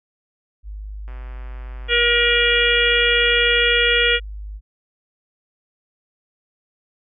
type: tone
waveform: sine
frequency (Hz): 51.2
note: G#1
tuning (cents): -24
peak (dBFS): -29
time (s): 0.63-4.61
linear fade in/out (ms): 50
type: click train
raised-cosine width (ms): 0.5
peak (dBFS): -30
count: 321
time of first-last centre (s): 1.08-3.6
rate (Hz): 127
type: harmonic tone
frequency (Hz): 476.3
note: A#4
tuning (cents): +37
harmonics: 1 / 3 / 4 / 5 / 6 / 7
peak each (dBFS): -21 / -21 / -21 / -21 / -21 / -21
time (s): 1.88-4.2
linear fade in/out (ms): 50
effects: none

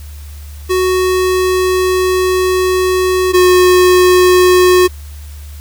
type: tone pair in turn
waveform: square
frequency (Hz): 370 / 363.6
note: F#4 / F#4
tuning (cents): 0 / -30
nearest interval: unison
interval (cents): 30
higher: first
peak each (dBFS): -11 / -6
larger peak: second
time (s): 0.69-3.33 / 3.33-4.88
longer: first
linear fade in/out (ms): 20
effects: added 73 Hz sine -27 dBFS peak until 5.6 s + white hiss -41 dBFS RMS until 5.6 s

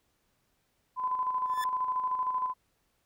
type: tone with tremolo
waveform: sine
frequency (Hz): 1014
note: B5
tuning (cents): +45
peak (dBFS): -26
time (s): 0.96-2.54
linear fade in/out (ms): 50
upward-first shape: square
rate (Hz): 13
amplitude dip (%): 45
type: tone with exponential growth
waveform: sawtooth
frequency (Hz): 1746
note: A6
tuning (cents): -14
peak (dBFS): -29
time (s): 1.45-1.64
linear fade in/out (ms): 1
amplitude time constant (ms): 41
effects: pink hiss -74 dBFS RMS until 3.05 s

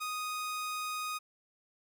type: tone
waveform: sawtooth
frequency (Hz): 1244.5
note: D#6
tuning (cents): 0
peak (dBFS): -31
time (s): 0-1.19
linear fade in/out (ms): 20
effects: none

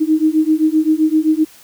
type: beating tone pair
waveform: sine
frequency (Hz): 309 / 316.7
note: D#4 / D#4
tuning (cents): -12 / +31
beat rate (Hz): 7.7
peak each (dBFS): -14 / -14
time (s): 0-1.45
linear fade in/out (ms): 20
effects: white hiss -44 dBFS RMS until 1.63 s

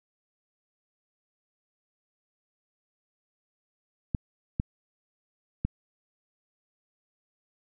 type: clicks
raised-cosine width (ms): 5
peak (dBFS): -14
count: 3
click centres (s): 4.148 / 4.599 / 5.65
effects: none

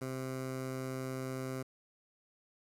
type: tone with notch filter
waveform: 15% pulse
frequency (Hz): 130.81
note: C3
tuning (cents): 0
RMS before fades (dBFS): -39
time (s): 0.01-1.63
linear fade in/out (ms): 10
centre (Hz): 3300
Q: 1.4
effects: resampled to 32000 Hz + 10-bit

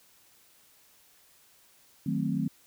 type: chord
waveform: sine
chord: D# diminished seventh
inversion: none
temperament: equal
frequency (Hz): 155.56 / 185 / 220 / 261.6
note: D#3 / F#3 / A3 / C4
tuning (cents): 0 / 0 / 0 / 0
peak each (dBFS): -32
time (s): 2.06-2.48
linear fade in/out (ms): 5
effects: white hiss -61 dBFS RMS until 2.66 s

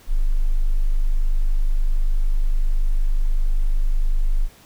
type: tone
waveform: sine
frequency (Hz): 25.35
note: G#0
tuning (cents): -41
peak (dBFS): -14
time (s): 0.07-4.49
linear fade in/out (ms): 50
effects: pink hiss -50 dBFS RMS until 4.65 s

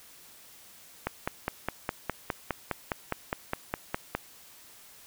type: click train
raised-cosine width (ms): 0.5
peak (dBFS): -13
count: 16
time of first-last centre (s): 1.07-4.15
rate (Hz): 4.87
effects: white hiss -53 dBFS RMS until 5.06 s

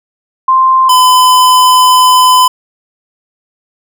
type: tone pair in turn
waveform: sine / square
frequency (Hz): 1046.5 / 1012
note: C6 / B5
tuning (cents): 0 / +42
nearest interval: minor second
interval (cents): 58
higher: first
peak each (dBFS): -4 / -4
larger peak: neither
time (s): 0.48-0.89 / 0.89-2.48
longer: second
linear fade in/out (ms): 5
effects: none

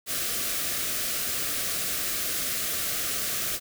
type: band-stop noise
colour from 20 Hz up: white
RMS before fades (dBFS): -29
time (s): 0.06-3.6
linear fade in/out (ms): 50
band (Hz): 740 to 1100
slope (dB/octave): 96
effects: none

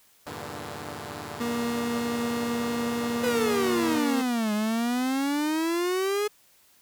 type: chord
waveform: 5% pulse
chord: E half-diminished seventh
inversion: none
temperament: equal with one note detuned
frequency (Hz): 82.41 / 98.97 / 116.54 / 146.83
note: E2 / G2 / Bb2 / D3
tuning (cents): 0 / +17 / 0 / 0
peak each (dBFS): -31 / -30 / -30 / -28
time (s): 0.26-3.99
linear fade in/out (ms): 10
type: tone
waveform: 30% pulse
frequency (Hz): 236.4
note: A#3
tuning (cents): +24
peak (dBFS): -24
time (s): 1.4-4.22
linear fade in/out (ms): 10
type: exponential two-way sweep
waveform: 45% pulse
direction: down then up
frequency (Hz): 505 to 208.2 to 423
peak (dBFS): -24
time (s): 3.23-6.28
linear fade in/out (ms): 10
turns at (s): 4.53
effects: white hiss -60 dBFS RMS until 6.81 s

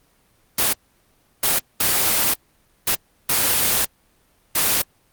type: noise bursts at uneven times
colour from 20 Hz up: white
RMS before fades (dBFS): -18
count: 6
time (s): 0.58-0.73 / 1.43-1.59 / 1.8-2.34 / 2.87-2.95 / 3.29-3.85 / 4.55-4.82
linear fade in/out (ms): 5
effects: pink hiss -60 dBFS RMS until 5.12 s + Opus 24 kbps

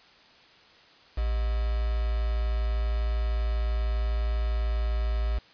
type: tone with quantisation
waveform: sine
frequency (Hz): 56.3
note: A1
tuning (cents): +40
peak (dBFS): -24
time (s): 1.17-5.39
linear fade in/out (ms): 10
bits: 6
effects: white hiss -55 dBFS RMS until 5.53 s + resampled to 11025 Hz

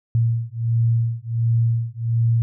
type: beating tone pair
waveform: sine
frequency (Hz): 115 / 116.4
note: A#2 / A#2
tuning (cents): -23 / -2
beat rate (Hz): 1.4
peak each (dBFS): -20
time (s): 0.15-2.42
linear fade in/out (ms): 0
effects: none

